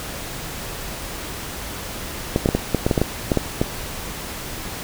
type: clicks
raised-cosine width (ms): 2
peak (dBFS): -3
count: 12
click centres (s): 2.361 / 2.459 / 2.489 / 2.55 / 2.747 / 2.865 / 2.912 / 2.978 / 3.016 / 3.318 / 3.373 / 3.615
effects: pink hiss -31 dBFS RMS until 4.83 s